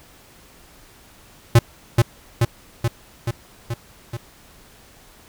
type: tone with echo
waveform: square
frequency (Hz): 117.1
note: A#2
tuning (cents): +8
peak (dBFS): -8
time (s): 1.55-1.59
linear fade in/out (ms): 5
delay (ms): 430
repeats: 6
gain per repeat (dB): -3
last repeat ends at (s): 4.17
effects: pink hiss -49 dBFS RMS until 5.28 s